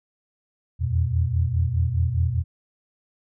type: tone cluster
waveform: sine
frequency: 82 / 86.9 / 121.4 Hz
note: E2 / F2 / B2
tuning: -9 / -8 / -29 cents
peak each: -24 / -23 / -24 dBFS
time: 0.79-2.44 s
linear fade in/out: 50 ms
effects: none